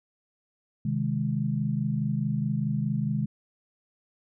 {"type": "chord", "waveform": "sine", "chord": "Ab major", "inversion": "first", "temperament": "equal", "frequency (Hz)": [130.81, 155.56, 207.7], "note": ["C3", "Eb3", "Ab3"], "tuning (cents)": [0, 0, 0], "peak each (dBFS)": -29, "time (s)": [0.85, 3.26], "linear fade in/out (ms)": 5, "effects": []}